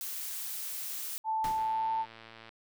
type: noise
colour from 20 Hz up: blue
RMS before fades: -38 dBFS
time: 0.01-1.18 s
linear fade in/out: 0 ms
type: tone with pitch glide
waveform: sine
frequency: 880 to 889.7 Hz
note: A5 to A5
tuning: 0 to +19 cents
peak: -28 dBFS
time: 1.24-2.06 s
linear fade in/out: 50 ms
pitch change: +19 cents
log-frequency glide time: 1.67-1.91 s
type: noise with exponential decay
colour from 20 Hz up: pink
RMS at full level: -39 dBFS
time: 1.44-1.88 s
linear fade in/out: 2 ms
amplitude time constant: 95 ms
type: click train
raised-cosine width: 0.3 ms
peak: -33 dBFS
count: 104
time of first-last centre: 1.58-2.492 s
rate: 113 Hz
effects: none